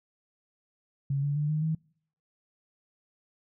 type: tone with pitch steps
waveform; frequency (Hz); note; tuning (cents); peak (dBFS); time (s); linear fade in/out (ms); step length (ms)
sine; 138.9 / 143.63 / 148.53 / 153.59 / 158.82; C#3 / D3 / D3 / D#3 / D#3; +4 / -38 / +20 / -22 / +36; -25; 1.1-1.75; 5; 130
effects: noise-tail reverb RT60 0.6 s tail -26 dB re dry